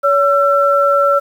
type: tone pair together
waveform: sine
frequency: 565.5 / 1345 Hz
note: C#5 / E6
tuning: +34 / +34 cents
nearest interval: octave + minor third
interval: 1500 cents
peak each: -12 dBFS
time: 0.03-1.2 s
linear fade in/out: 20 ms
effects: 7-bit